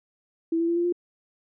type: tone with pitch steps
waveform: sine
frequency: 329.7 / 334.9 / 340.1 / 345.5 / 350.9 Hz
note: E4 / E4 / F4 / F4 / F4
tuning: 0 / +27 / -46 / -19 / +8 cents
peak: -21 dBFS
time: 0.52-0.925 s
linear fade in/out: 5 ms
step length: 81 ms
effects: none